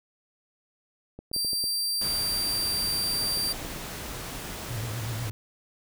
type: clicks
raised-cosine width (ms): 2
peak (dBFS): -27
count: 11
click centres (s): 1.19 / 1.315 / 1.363 / 1.448 / 1.532 / 1.64 / 3.23 / 3.373 / 3.617 / 3.649 / 3.761
type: tone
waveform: sawtooth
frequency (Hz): 4700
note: D8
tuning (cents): +1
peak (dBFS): -23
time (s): 1.33-3.53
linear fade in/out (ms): 10
type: noise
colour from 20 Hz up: pink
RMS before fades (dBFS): -37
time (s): 2.01-5.3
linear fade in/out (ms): 5
type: tone with vibrato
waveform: sine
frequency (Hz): 113.1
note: A2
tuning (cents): +48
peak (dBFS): -31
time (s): 4.7-5.31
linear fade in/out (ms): 0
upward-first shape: square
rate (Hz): 8.2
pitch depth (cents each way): 100
effects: none